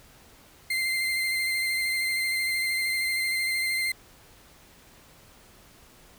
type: tone with vibrato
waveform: 35% pulse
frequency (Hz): 2087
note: C7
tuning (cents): -5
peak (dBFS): -23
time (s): 0.7-3.92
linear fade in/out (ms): 5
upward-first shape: sine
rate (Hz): 13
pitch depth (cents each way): 18
effects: pink hiss -54 dBFS RMS until 6.18 s